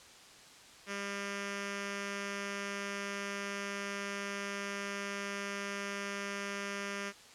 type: tone with notch filter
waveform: 5% pulse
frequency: 200 Hz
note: G3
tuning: 35 cents sharp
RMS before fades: -39 dBFS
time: 0.86-7.13 s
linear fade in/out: 50 ms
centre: 830 Hz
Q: 1.7
effects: white hiss -55 dBFS RMS until 7.34 s + low-pass 7000 Hz 12 dB/octave